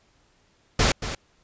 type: noise with echo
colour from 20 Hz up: pink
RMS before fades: -19 dBFS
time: 0.79-0.92 s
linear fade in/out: 5 ms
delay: 230 ms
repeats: 1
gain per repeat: -11 dB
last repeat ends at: 1.15 s
effects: pink hiss -63 dBFS RMS until 1.43 s + resampled to 16000 Hz